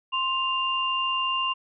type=tone pair together; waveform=sine; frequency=1050.5 / 2794 Hz; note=C6 / F7; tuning=+7 / 0 cents; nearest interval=octave + perfect fourth; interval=1693 cents; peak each=-26 / -26 dBFS; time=0.12-1.54 s; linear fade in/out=20 ms; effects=none